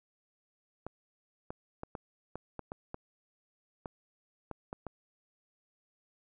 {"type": "clicks", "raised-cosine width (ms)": 1, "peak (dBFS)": -25, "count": 12, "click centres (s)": [0.866, 1.505, 1.834, 1.952, 2.356, 2.593, 2.719, 2.944, 3.858, 4.513, 4.729, 4.867], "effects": []}